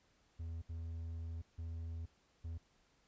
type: tone bursts at uneven times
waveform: triangle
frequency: 82.41 Hz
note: E2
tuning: in tune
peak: -39 dBFS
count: 4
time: 0.39-0.62 / 0.69-1.42 / 1.58-2.06 / 2.44-2.58 s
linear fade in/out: 10 ms
effects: pink hiss -73 dBFS RMS until 3.07 s + resampled to 16000 Hz